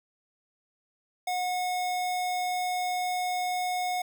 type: tone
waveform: square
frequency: 727 Hz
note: F#5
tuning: 31 cents flat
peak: -28 dBFS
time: 1.27-4.02 s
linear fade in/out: 5 ms
effects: none